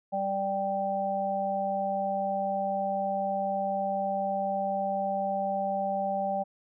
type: harmonic tone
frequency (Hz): 196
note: G3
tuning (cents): 0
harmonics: 1 / 3 / 4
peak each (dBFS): -36 / -31 / -29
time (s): 0.12-6.44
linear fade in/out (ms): 20
effects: none